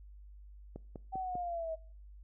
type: click train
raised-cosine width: 2 ms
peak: -30 dBFS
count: 4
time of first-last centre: 0.76-1.354 s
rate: 5.05 Hz
type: linear sweep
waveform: sine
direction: down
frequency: 770 to 635 Hz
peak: -35 dBFS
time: 1.12-1.76 s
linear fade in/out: 20 ms
effects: noise-tail reverb RT60 0.5 s tail -23 dB re dry + added 50 Hz sine -50 dBFS peak until 2.23 s